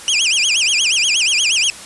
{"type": "tone with vibrato", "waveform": "25% pulse", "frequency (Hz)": 2801, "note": "F7", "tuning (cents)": 4, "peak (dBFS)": -9, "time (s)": [0.08, 1.7], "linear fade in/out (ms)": 0, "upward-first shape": "sine", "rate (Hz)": 8.4, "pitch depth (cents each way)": 290, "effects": ["white hiss -34 dBFS RMS until 1.85 s", "resampled to 24000 Hz"]}